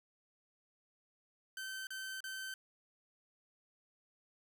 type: tone bursts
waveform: sawtooth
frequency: 1542 Hz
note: G6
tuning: 29 cents flat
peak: -38 dBFS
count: 3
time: 1.57-2.54 s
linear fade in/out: 2 ms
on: 300 ms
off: 35 ms
effects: none